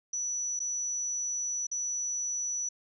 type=tone with dropouts; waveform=sine; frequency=5920 Hz; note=F#8; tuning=in tune; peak=-30 dBFS; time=0.13-2.69 s; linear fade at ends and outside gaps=5 ms; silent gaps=0.593-0.601 / 1.669-1.714 s; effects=none